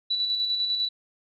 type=tone with tremolo; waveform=sine; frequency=3951 Hz; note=B7; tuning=in tune; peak=-22 dBFS; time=0.1-0.89 s; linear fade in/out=10 ms; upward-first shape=square; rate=10 Hz; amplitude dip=35%; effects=none

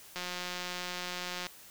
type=click train; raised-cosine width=0.2 ms; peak=-20 dBFS; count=235; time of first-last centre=0.16-1.467 s; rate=179 Hz; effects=white hiss -53 dBFS RMS until 1.7 s

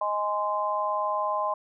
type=chord; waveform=sine; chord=Ab major; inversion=second; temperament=just; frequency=623 / 830.6 / 1038.3 Hz; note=Eb5 / Ab5 / C6; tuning=+2 / 0 / -14 cents; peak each=-30 / -31 / -27 dBFS; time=0.01-1.54 s; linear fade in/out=5 ms; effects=none

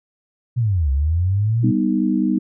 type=linear two-way sweep; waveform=sine; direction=down then up; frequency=126.3 to 65.41 to 126.3 Hz; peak=-15 dBFS; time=0.56-1.72 s; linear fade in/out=20 ms; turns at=0.91 s
type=chord; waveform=sine; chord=G augmented; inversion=none; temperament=equal; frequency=196 / 246.9 / 311.1 Hz; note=G3 / B3 / D#4; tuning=0 / 0 / 0 cents; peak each=-20 dBFS; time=1.63-2.39 s; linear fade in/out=10 ms
effects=none

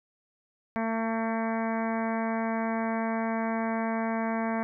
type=harmonic tone; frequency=225.3 Hz; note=A3; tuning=41 cents sharp; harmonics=1 / 2 / 3 / 4 / 5 / 6 / 7 / 8 / 9 / 10; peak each=-29 / -38 / -33 / -36 / -39 / -46 / -41 / -44 / -44 / -45 dBFS; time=0.76-4.63 s; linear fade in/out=0 ms; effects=none

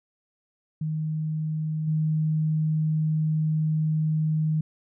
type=tone with level steps; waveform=sine; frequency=155.9 Hz; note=D#3; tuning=4 cents sharp; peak=-25 / -21 dBFS; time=0.81-4.61 s; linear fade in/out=5 ms; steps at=1.87 s; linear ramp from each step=10 ms; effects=none

